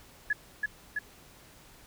sine tone with echo, 1697 Hz, G#6, 37 cents sharp, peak -24 dBFS, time 0.3-0.33 s, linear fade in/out 5 ms, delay 330 ms, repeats 2, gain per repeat -2 dB, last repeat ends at 0.99 s, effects pink hiss -55 dBFS RMS until 1.86 s

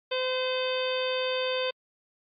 harmonic tone, 513 Hz, C5, 34 cents flat, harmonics 1 / 2 / 3 / 4 / 5 / 6 / 7 / 9, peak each -28 / -37 / -39 / -43 / -36 / -37 / -36 / -43 dBFS, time 0.11-1.71 s, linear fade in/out 10 ms, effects AAC 64 kbps

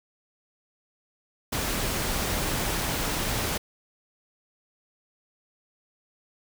pink noise, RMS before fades -28 dBFS, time 1.52-3.58 s, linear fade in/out 10 ms, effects none

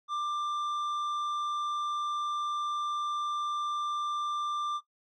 triangle tone with tanh clipping, 1186 Hz, D6, 17 cents sharp, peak -31 dBFS, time 0.08-4.81 s, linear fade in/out 50 ms, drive 12 dB, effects noise-tail reverb RT60 0.1 s tail -18 dB re dry

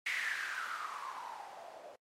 violet noise with low-pass filter sweep, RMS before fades -41 dBFS, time 0.06-1.96 s, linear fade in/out 5 ms, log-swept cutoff 2100 to 580 Hz, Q 6.9, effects noise-tail reverb RT60 0.1 s tail -24 dB re dry + MP3 64 kbps

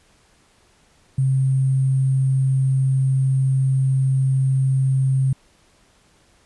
sine tone with sample-and-hold, 133.2 Hz, C3, 31 cents sharp, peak -15 dBFS, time 1.18-5.33 s, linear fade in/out 5 ms, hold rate 8820 Hz, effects pink hiss -57 dBFS RMS until 6.45 s + resampled to 24000 Hz

